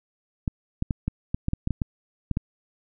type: clicks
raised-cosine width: 5 ms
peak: -12 dBFS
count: 12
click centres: 0.478 / 0.824 / 0.908 / 1.08 / 1.345 / 1.484 / 1.534 / 1.674 / 1.707 / 1.818 / 2.313 / 2.371 s
effects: none